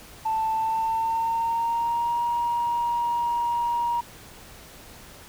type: tone with pitch glide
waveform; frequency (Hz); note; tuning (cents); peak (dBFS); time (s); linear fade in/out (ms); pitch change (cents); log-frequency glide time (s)
sine; 884 to 947.4; A5 to A#5; +8 to +28; -21; 0.25-4.01; 10; +120; 0.53-2.19
effects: tanh soft clip ceiling -18 dBFS + pink hiss -46 dBFS RMS until 5.28 s